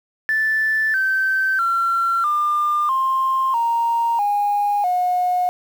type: tone with pitch steps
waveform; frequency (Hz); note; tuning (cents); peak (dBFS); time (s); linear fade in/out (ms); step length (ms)
sine; 1757 / 1547.3 / 1362.7 / 1200.1 / 1056.9 / 930.7 / 819.7 / 721.9; A6 / G6 / F6 / D6 / C6 / A#5 / G#5 / F#5; -3 / -23 / -43 / +37 / +17 / -3 / -23 / -43; -15; 0.29-5.49; 0; 650
effects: tanh soft clip ceiling -12 dBFS + 7-bit